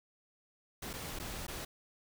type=noise with dropouts; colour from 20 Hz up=pink; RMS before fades=-42 dBFS; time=0.82-1.65 s; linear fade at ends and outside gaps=5 ms; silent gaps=0.932-0.936 / 1.19-1.197 / 1.468-1.48 s; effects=none